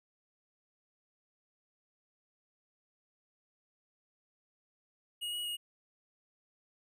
square tone with pitch steps, 2880 / 2909 / 2874 Hz, F#7 / F#7 / F7, -47 / -30 / +49 cents, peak -36 dBFS, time 5.21-5.57 s, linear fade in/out 20 ms, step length 120 ms, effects none

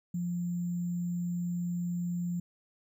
sine tone with sample-and-hold, 174.61 Hz, F3, in tune, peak -30 dBFS, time 0.14-2.4 s, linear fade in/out 5 ms, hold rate 7350 Hz, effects none

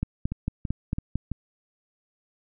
two click trains, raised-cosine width 5 ms, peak -13 / -17 dBFS, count 6 / 4, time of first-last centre 0.03-1.156 / 0.32-1.317 s, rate 4.44 / 3.01 Hz, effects none

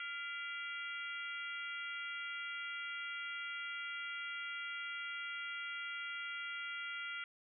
harmonic tone with a mistuned harmonic, 466.2 Hz, A#4, in tune, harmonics 3 / 4 / 5 / 6 / 7, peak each -44 / -46 / -48 / -50 / -51 dBFS, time 0-7.24 s, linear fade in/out 2 ms, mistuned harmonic 4, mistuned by +130 cents, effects none

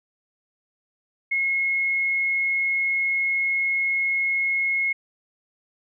sine tone, 2167 Hz, C#7, 40 cents flat, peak -20 dBFS, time 1.31-4.93 s, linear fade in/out 10 ms, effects none

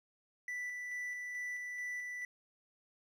triangle tone with tremolo, 1975.5 Hz, B6, in tune, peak -36 dBFS, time 0.48-2.25 s, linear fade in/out 2 ms, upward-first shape square, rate 2.3 Hz, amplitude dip 25%, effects none

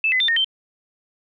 sine tone with pitch steps, 2629 / 2022 / 3577 / 1840 / 3117 Hz, E7 / B6 / A7 / A#6 / G7, -5 / +40 / +28 / -23 / -11 cents, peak -16 dBFS, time 0.04-0.445 s, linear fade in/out 2 ms, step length 81 ms, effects none

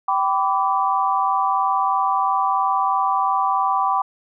sine tone cluster, 778 / 997 / 1160 Hz, G5 / B5 / D6, -13 / +16 / -22 cents, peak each -21 dBFS, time 0.08-4.02 s, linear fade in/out 5 ms, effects none

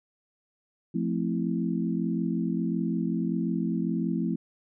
sine chord, F major seventh, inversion none, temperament equal, 174.61 / 220 / 261.6 / 329.6 Hz, F3 / A3 / C4 / E4, 0 / 0 / 0 / 0 cents, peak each -29 / -30 / -32 / -33 dBFS, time 0.94-4.36 s, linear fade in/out 10 ms, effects none

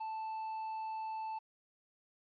triangle tone with quantisation, 880 Hz, A5, in tune, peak -36 dBFS, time 0-1.39 s, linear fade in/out 10 ms, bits 11, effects resampled to 11025 Hz

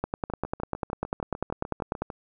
two click trains, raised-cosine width 1 ms, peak -21 / -13 dBFS, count 13 / 21, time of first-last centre 0.3-2.102 / 0.04-2.02 s, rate 6.66 / 10.1 Hz, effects none

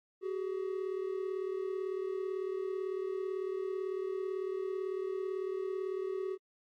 triangle tone pair together, 377.1 / 415.1 Hz, F#4 / G#4, +33 / -1 cents, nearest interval major second, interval 166 cents, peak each -33 / -38 dBFS, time 0.21-6.38 s, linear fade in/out 50 ms, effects AAC 48 kbps

